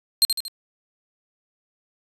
sawtooth tone with echo, 4186 Hz, C8, in tune, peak -10 dBFS, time 0.22-0.25 s, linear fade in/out 0 ms, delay 77 ms, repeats 3, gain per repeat -6 dB, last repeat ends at 0.481 s, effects resampled to 32000 Hz

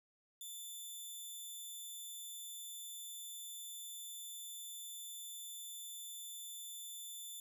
10% pulse tone with amplitude modulation, 3520 Hz, A7, in tune, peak -37 dBFS, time 0.41-7.4 s, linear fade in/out 2 ms, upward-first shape sine, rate 188 Hz, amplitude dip 30%, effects none

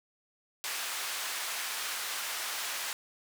pink band-pass noise, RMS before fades -36 dBFS, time 0.64-2.93 s, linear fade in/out 0 ms, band 1200 to 16000 Hz, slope 12 dB/octave, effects none

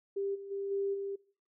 sine tone with level steps, 396.1 Hz, G4, 18 cents sharp, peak -31 / -43 / -34 / -30 / -35 dBFS, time 0.16-1.16 s, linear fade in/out 10 ms, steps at 0.34 / 0.5 / 0.7 / 0.93 s, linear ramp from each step 20 ms, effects noise-tail reverb RT60 0.5 s tail -23 dB re dry

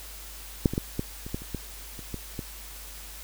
clicks, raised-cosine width 3 ms, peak -6 / -17 / -12 / -14 / -25 / -17 / -29 / -18 / -27 / -20 / -19 dBFS, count 11, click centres 0.658 / 0.736 / 0.779 / 0.994 / 1.265 / 1.345 / 1.42 / 1.547 / 1.992 / 2.143 / 2.392 s, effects added 50 Hz sine -44 dBFS peak until 3.23 s + white hiss -44 dBFS RMS until 3.23 s

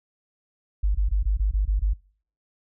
sine tone bursts, 49.99 Hz, G1, 35 cents sharp, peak -18 dBFS, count 8, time 0.83-1.937 s, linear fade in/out 10 ms, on 120 ms, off 21 ms, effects noise-tail reverb RT60 0.5 s tail -25 dB re dry

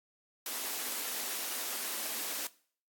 white high-pass noise, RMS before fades -37 dBFS, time 0.46-2.47 s, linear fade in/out 2 ms, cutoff 220 Hz, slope 48 dB/octave, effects noise-tail reverb RT60 0.5 s tail -20 dB re dry + AAC 64 kbps

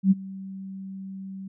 sine tone with ADSR envelope, 192.4 Hz, G3, 32 cents flat, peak -12 dBFS, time 0.03-1.48 s, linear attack 80 ms, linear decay 27 ms, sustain -22 dB, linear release 6 ms, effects none

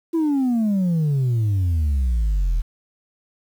sine exponential sweep, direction down, 338.3 to 38.83 Hz, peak -14 dBFS, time 0.13-2.62 s, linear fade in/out 20 ms, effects tanh soft clip ceiling -16 dBFS + 8-bit

